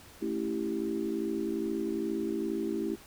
sine chord, A dominant seventh, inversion none, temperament equal, 220 / 277.2 / 329.6 / 392 Hz, A3 / C#4 / E4 / G4, 0 / 0 / 0 / 0 cents, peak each -36 / -38 / -33 / -35 dBFS, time 0.21-2.96 s, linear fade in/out 20 ms, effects pink hiss -53 dBFS RMS until 3.06 s

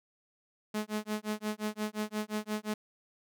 sawtooth tone with tremolo, 212.9 Hz, G#3, 43 cents sharp, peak -26 dBFS, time 0.74-2.74 s, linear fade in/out 5 ms, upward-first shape sine, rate 5.7 Hz, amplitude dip 100%, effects none

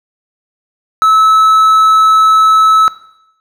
triangle tone with hard clipping, 1300 Hz, E6, 24 cents flat, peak -6 dBFS, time 1.02-2.88 s, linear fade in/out 0 ms, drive 6 dB, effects noise-tail reverb RT60 0.8 s tail -17 dB re dry

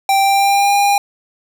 square tone with pitch glide, 784 to 807 Hz, G5 to G#5, 0 to -50 cents, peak -11 dBFS, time 0.09-0.98 s, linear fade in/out 2 ms, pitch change +50 cents, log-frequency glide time 0.21-0.74 s, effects none

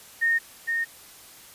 sine tone pair in turn, 1841 / 1841 Hz, A#6 / A#6, -22 / -22 cents, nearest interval unison, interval 0 cents, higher neither, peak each -19 / -23 dBFS, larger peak first, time 0.21-0.39 / 0.67-0.85 s, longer neither, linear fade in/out 20 ms, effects white hiss -48 dBFS RMS until 1.54 s + resampled to 32000 Hz

